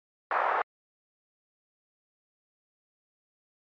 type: band-pass noise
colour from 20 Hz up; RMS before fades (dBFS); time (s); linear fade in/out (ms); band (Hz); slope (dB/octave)
white; -27; 0.31-0.62; 2; 550 to 1400; 24
effects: MP3 48 kbps